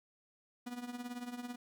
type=tone with tremolo; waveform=45% pulse; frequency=244.1 Hz; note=B3; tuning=20 cents flat; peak=-38 dBFS; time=0.66-1.56 s; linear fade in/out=10 ms; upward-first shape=triangle; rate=18 Hz; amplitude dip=80%; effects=none